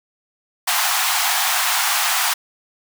pink high-pass noise, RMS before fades -19 dBFS, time 0.67-2.34 s, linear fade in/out 10 ms, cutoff 700 Hz, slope 96 dB/octave, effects none

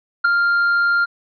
triangle tone with ADSR envelope, 1396.9 Hz, F6, in tune, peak -6 dBFS, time 0.24-1.06 s, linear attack 12 ms, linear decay 3 ms, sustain -6 dB, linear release 24 ms, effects resampled to 11025 Hz

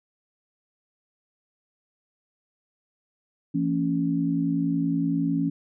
sine tone cluster, 168 / 227.8 / 278.4 Hz, E3 / A#3 / C#4, +33 / -40 / +8 cents, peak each -26 / -31 / -24 dBFS, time 3.54-5.5 s, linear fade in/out 10 ms, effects none

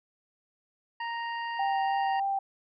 harmonic tone, 932.3 Hz, A#5, in tune, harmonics 1 / 2 / 3 / 5, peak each -33 / -37 / -43 / -51 dBFS, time 1-2.2 s, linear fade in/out 5 ms
sine tone with vibrato, 784 Hz, G5, in tune, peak -26 dBFS, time 1.59-2.39 s, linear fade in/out 5 ms, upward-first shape sine, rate 3.3 Hz, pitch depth 11 cents each way
effects none

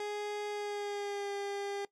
30% pulse tone with pitch glide, 415.3 to 401.6 Hz, G#4 to G4, 0 to +42 cents, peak -33 dBFS, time 0-1.85 s, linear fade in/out 2 ms, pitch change -58 cents, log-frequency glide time 0.49-1.32 s, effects noise-tail reverb RT60 0.1 s tail -19 dB re dry + low-pass 7000 Hz 12 dB/octave

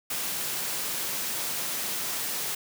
white high-pass noise, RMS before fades -31 dBFS, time 0.1-2.55 s, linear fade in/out 5 ms, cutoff 110 Hz, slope 48 dB/octave, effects none

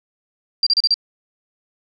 sine tone bursts, 4727 Hz, D8, 10 cents sharp, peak -12 dBFS, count 5, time 0.63-0.942 s, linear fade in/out 2 ms, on 36 ms, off 33 ms, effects none

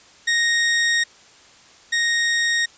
sawtooth tone pair in turn, 1864.7 / 1864.7 Hz, A#6 / A#6, 0 / 0 cents, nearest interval unison, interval 0 cents, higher neither, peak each -13 / -14 dBFS, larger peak first, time 0.27-1.04 / 1.92-2.66 s, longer first, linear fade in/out 10 ms, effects white hiss -49 dBFS RMS until 2.77 s + resampled to 16000 Hz

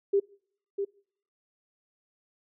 sine tone with echo, 398.3 Hz, G4, 28 cents sharp, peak -20 dBFS, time 0.13-0.2 s, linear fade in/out 10 ms, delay 650 ms, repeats 1, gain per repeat -7 dB, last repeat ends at 0.85 s, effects noise-tail reverb RT60 0.6 s tail -25 dB re dry

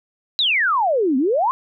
sine exponential two-way sweep, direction down then up, 4047 to 246.9 to 1093 Hz, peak -15 dBFS, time 0.39-1.51 s, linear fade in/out 0 ms, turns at 1.17 s, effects none

